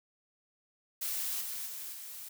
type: noise with level steps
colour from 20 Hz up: blue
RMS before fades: -35 / -39 / -42 / -45 dBFS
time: 1.01-2.29 s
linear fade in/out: 10 ms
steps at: 1.4 / 1.65 / 1.92 s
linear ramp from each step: 20 ms
effects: none